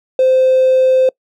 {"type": "tone with hard clipping", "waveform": "triangle", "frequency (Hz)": 519, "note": "C5", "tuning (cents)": -14, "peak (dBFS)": -8, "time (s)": [0.19, 1.09], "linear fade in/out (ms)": 2, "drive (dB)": 3, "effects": ["noise-tail reverb RT60 0.1 s tail -25 dB re dry"]}